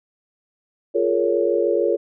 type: chord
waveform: sine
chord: Bb minor seventh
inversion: second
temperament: just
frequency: 349.6 / 419.5 / 466.2 / 559.4 Hz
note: F4 / Ab4 / Bb4 / Db5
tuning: +2 / +17 / 0 / +16 cents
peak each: -22 dBFS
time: 0.94-1.97 s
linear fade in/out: 20 ms
effects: none